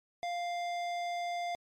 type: tone with hard clipping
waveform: sine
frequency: 698.5 Hz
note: F5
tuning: in tune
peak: -35 dBFS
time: 0.23-1.55 s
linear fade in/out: 0 ms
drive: 14 dB
effects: MP3 64 kbps